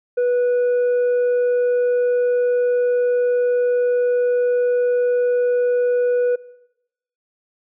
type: tone with tanh clipping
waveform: triangle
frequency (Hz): 490.2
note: B4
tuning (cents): -13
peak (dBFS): -16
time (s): 0.17-6.36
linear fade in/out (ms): 10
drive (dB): 8
effects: noise-tail reverb RT60 0.9 s tail -21 dB re dry